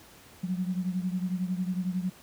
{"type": "beating tone pair", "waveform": "sine", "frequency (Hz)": [180.4, 191.4], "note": ["F#3", "G3"], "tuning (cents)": [-44, -41], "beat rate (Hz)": 11, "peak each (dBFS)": [-29, -33], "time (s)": [0.43, 2.1], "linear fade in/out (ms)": 10, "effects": ["pink hiss -53 dBFS RMS until 2.22 s", "high-pass 60 Hz 12 dB/octave"]}